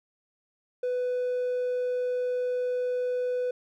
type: tone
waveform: triangle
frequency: 497.6 Hz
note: B4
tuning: 13 cents sharp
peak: -23 dBFS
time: 0.83-3.51 s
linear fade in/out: 5 ms
effects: tanh soft clip ceiling -20 dBFS